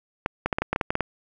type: clicks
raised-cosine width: 0.5 ms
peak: -8 dBFS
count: 11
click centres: 0.261 / 0.46 / 0.528 / 0.585 / 0.62 / 0.73 / 0.761 / 0.812 / 0.905 / 0.954 / 1.007 s
effects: none